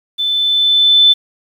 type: tone with level ramp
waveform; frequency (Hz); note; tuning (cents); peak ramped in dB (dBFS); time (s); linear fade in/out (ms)
sine; 3520; A7; 0; -14 to -4; 0.18-1.14; 20
effects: 7-bit